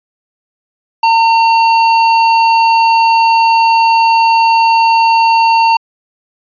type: tone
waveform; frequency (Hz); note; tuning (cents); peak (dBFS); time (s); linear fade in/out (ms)
square; 910; A#5; -42; -7; 1.03-5.77; 5
effects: resampled to 11025 Hz